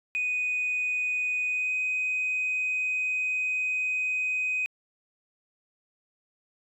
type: tone with pitch glide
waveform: sine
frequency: 2489 to 2508 Hz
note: D#7 to D#7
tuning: 0 to +13 cents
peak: -24 dBFS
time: 0.15-4.66 s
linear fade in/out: 0 ms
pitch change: +13 cents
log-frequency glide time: 1.47-1.74 s
effects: tanh soft clip ceiling -22 dBFS